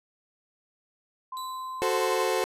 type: tone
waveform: sine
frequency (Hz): 1035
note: C6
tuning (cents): -19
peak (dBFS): -33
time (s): 1.32-2.25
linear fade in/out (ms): 5
type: tone with exponential decay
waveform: sawtooth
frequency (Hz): 3951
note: B7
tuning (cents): 0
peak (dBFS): -35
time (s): 1.37-2.43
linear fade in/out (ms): 0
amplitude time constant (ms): 230
type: chord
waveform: 30% pulse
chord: F# diminished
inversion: none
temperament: equal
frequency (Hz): 370 / 440 / 523.3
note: F#4 / A4 / C5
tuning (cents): 0 / 0 / 0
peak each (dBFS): -26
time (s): 1.82-2.44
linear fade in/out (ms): 0
effects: resampled to 32000 Hz